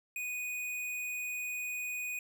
square tone, 2480 Hz, D#7, 6 cents flat, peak -36 dBFS, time 0.16-2.19 s, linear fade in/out 2 ms, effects none

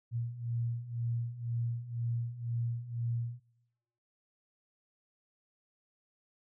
sine beating tone pair, 116.54 / 118.54 Hz, A#2 / A#2, 0 / +29 cents, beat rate 2 Hz, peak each -38 / -34 dBFS, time 0.11-3.4 s, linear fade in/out 50 ms, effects noise-tail reverb RT60 1.0 s tail -24 dB re dry

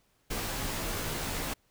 pink noise with comb filter, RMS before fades -34 dBFS, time 0.3-1.54 s, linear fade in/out 10 ms, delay 16 ms, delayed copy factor -0.75, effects pink hiss -70 dBFS RMS until 1.7 s

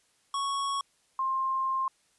square / sine tone pair in turn, 1108.7 / 1058.4 Hz, C#6 / C6, 0 / +20 cents, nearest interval minor second, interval 80 cents, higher first, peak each -29 / -26 dBFS, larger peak second, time 0.34-0.81 / 1.19-1.88 s, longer second, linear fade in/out 2 ms, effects white hiss -68 dBFS RMS until 2.18 s + resampled to 24000 Hz

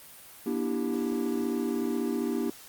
triangle chord, E half-diminished seventh, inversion second, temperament equal with one note detuned, 239.2 / 293.7 / 329.6 / 392 Hz, Bb3 / D4 / E4 / G4, +45 / 0 / 0 / 0 cents, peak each -29 / -31 / -32 / -31 dBFS, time 0.46-2.5 s, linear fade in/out 5 ms, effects white hiss -49 dBFS RMS until 2.68 s + Opus 32 kbps

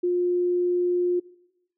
sine tone, 355.2 Hz, F4, 29 cents sharp, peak -20 dBFS, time 0.03-1.2 s, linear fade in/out 10 ms, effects noise-tail reverb RT60 0.9 s tail -21 dB re dry

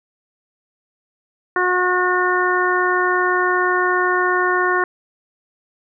harmonic tone, 362.8 Hz, F#4, 34 cents flat, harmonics 1 / 2 / 3 / 4 / 5, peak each -20 / -25 / -20 / -21 / -22 dBFS, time 1.56-4.84 s, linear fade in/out 2 ms, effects none

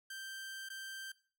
sawtooth tone with dropouts, 1568 Hz, G6, in tune, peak -40 dBFS, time 0.1-1.12 s, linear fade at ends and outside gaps 5 ms, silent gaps 0.689-0.7 s, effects noise-tail reverb RT60 0.4 s tail -18 dB re dry

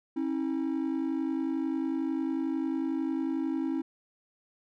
triangle tone pair together, 270 / 321.1 Hz, C#4 / E4, -45 / -45 cents, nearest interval minor third, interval 300 cents, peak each -28 dBFS, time 0.16-3.82 s, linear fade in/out 10 ms, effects tanh soft clip ceiling -21 dBFS

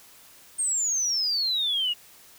sine exponential sweep, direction down, 8670 to 2826 Hz, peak -22 dBFS, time 0.58-1.94 s, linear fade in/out 20 ms, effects tanh soft clip ceiling -18 dBFS + white hiss -52 dBFS RMS until 2.38 s

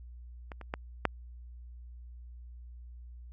clicks, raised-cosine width 0.5 ms, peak -27 / -30 / -18 / -10 dBFS, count 4, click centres 0.518 / 0.613 / 0.739 / 1.053 s, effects added 60 Hz sine -45 dBFS peak until 3.32 s + AAC 32 kbps

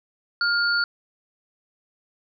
sine tone pair together, 1411 / 4470 Hz, F6 / C#8, +17 / +14 cents, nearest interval octave + minor sixth, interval 1997 cents, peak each -20 / -25 dBFS, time 0.41-0.84 s, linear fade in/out 2 ms, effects none

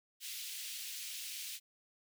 pink high-pass noise, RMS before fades -44 dBFS, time 0.2-1.6 s, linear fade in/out 50 ms, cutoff 2600 Hz, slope 24 dB/octave, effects none

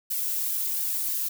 violet noise with flanger, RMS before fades -28 dBFS, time 0.1-1.29 s, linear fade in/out 10 ms, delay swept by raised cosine 1.5 to 3.5 ms, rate 1.4 Hz, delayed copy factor -0.8, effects none

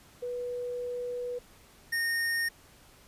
sine / square tone pair in turn, 490 / 1842.5 Hz, B4 / A#6, -14 / -21 cents, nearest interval octave + major seventh, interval 2293 cents, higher second, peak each -32 / -28 dBFS, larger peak second, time 0.22-1.39 / 1.92-2.49 s, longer first, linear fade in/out 10 ms, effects pink hiss -57 dBFS RMS until 3.07 s + resampled to 32000 Hz

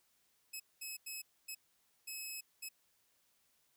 10% pulse tone bursts at uneven times, 2575 Hz, E7, 41 cents flat, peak -34 dBFS, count 6, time 0.53-0.6 / 0.81-0.97 / 1.06-1.22 / 1.48-1.55 / 2.07-2.41 / 2.62-2.69 s, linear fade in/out 10 ms, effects white hiss -75 dBFS RMS until 3.76 s

